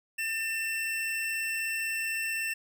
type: tone pair together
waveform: square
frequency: 1794.6 / 2686 Hz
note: A6 / E7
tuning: +34 / +32 cents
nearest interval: perfect fifth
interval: 698 cents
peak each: -35 / -32 dBFS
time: 0.18-2.54 s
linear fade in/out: 10 ms
effects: none